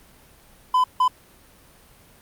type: tone bursts at uneven times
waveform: triangle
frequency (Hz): 1010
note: B5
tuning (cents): +39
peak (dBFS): -13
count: 2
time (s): 0.74-0.84 / 1-1.08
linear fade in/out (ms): 5
effects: pink hiss -52 dBFS RMS until 2.21 s + Opus 32 kbps